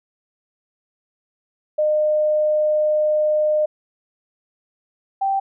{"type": "tone pair in turn", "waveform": "sine", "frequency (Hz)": [609, 781.3], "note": ["D#5", "G5"], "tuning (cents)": [-37, -6], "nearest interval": "major third", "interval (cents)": 431, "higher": "second", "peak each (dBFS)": [-15, -17], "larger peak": "first", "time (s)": [[1.78, 3.66], [5.21, 5.4]], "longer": "first", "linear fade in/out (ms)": 10, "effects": []}